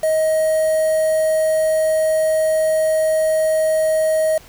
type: tone with quantisation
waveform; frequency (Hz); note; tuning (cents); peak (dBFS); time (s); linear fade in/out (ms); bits
triangle; 630; D#5; +21; -12; 0.03-4.38; 5; 5
effects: pink hiss -45 dBFS RMS until 4.48 s